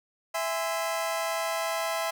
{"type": "chord", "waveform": "sawtooth", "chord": "E augmented", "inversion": "none", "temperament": "just", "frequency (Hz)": [659.3, 824.1, 1030.1], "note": ["E5", "G#5", "B#5"], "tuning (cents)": [0, -14, -27], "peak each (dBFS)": [-26, -31, -30], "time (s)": [0.34, 2.11], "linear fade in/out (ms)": 10, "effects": []}